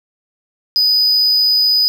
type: tone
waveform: triangle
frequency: 4978 Hz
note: D#8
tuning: in tune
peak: -9 dBFS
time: 0.76-1.88 s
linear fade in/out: 0 ms
effects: none